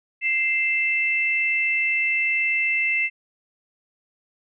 sine tone pair together, 2093 / 2652 Hz, C7 / E7, 0 / +10 cents, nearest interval major third, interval 410 cents, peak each -22 dBFS, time 0.21-3.1 s, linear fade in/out 50 ms, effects none

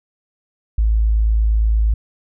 sine tone, 54.3 Hz, A1, 22 cents flat, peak -12 dBFS, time 0.78-1.94 s, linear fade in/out 5 ms, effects none

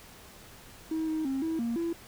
triangle tone with pitch steps, 319 / 314.6 / 268.4 / 323.7 / 233.3 / 335.9 Hz, D#4 / D#4 / C4 / E4 / A#3 / E4, +43 / +19 / +44 / -31 / +2 / +33 cents, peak -25 dBFS, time 0.91-1.93 s, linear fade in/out 5 ms, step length 170 ms, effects tanh soft clip ceiling -24 dBFS + pink hiss -51 dBFS RMS until 2.07 s

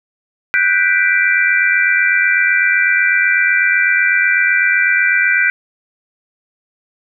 sine chord, G major seventh, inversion third, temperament equal, 1480 / 1568 / 1975.5 / 2349 Hz, F#6 / G6 / B6 / D7, 0 / 0 / 0 / 0 cents, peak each -16 dBFS, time 0.54-5.5 s, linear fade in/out 0 ms, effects none

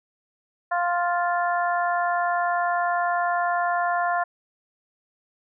harmonic tone, 350 Hz, F4, 4 cents sharp, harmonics 2 / 3 / 4 / 5, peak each -23 / -27 / -29 / -31 dBFS, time 0.71-4.24 s, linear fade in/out 10 ms, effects none

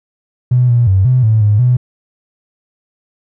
triangle tone with pitch steps, 124.8 / 120 / 95.4 / 127.4 / 109.9 / 104.4 / 124.5 Hz, B2 / B2 / G2 / C3 / A2 / G#2 / B2, +19 / -49 / -47 / -46 / -2 / +10 / +14 cents, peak -3 dBFS, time 0.51-1.77 s, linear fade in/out 10 ms, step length 180 ms, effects tanh soft clip ceiling -5 dBFS

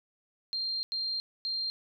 sine tone bursts at uneven times, 4186 Hz, C8, in tune, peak -30 dBFS, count 3, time 0.53-0.83 / 0.92-1.2 / 1.45-1.7 s, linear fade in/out 0 ms, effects none

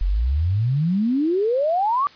sine exponential sweep, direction up, 41.73 to 1183 Hz, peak -17 dBFS, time 0.01-2.07 s, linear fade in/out 0 ms, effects white hiss -47 dBFS RMS until 2.15 s + resampled to 11025 Hz

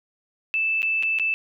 sine tone with dropouts, 2637 Hz, E7, in tune, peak -20 dBFS, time 0.54-1.34 s, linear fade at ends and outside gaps 0 ms, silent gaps 0.82-0.829 / 1.026-1.033 / 1.187-1.197 s, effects none

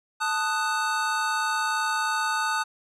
square chord, D# diminished, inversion second, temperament equal with one note detuned, 880 / 1244.5 / 1487.7 Hz, A5 / D#6 / F#6, 0 / 0 / +9 cents, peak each -29 dBFS, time 0.2-2.64 s, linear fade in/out 20 ms, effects low-pass 9000 Hz 12 dB/octave

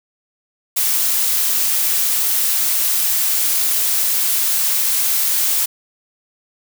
blue noise, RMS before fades -17 dBFS, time 0.76-5.66 s, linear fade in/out 10 ms, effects none

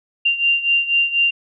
sine beating tone pair, 2779 / 2783.1 Hz, F7 / F7, -9 / -7 cents, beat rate 4.1 Hz, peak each -16 / -20 dBFS, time 0.25-1.31 s, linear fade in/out 10 ms, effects none

